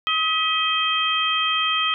harmonic tone with a mistuned harmonic, 634 Hz, D#5, 32 cents sharp, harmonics 2 / 3 / 4 / 5, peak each -23 / -30 / -26 / -22 dBFS, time 0.07-1.94 s, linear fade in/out 0 ms, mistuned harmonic 3, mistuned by +49 cents, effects none

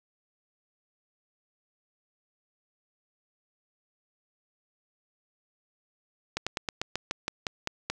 slowing click train, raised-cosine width 0.2 ms, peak -12 dBFS, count 11, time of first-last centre 6.37-7.9 s, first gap 96 ms, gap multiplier 1.1, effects none

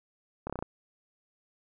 slowing click train, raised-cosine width 1 ms, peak -20 dBFS, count 6, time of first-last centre 0.47-0.625 s, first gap 27 ms, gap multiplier 1.07, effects none

